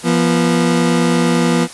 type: tone pair together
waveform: 30% pulse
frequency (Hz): 171.7 / 242.8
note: F3 / B3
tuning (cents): -29 / -29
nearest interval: tritone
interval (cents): 600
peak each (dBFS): -12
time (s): 0.03-1.68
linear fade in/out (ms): 50
effects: white hiss -34 dBFS RMS until 1.73 s + resampled to 24000 Hz